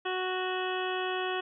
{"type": "harmonic tone", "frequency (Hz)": 370, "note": "F#4", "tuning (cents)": 0, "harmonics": [1, 2, 3, 4, 5, 7, 8, 9], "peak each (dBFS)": [-33, -36, -38, -39, -40, -41, -42, -43], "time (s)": [0.05, 1.41], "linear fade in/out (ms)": 10, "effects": []}